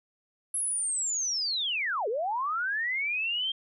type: linear two-way sweep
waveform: sine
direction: down then up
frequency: 11000 to 400 to 3202 Hz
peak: -27 dBFS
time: 0.54-3.52 s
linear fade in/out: 5 ms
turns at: 2.08 s
effects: none